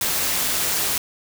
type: noise with amplitude modulation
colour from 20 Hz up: white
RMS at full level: -20 dBFS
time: 0.01-0.98 s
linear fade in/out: 2 ms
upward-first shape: sine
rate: 203 Hz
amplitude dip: 50%
effects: none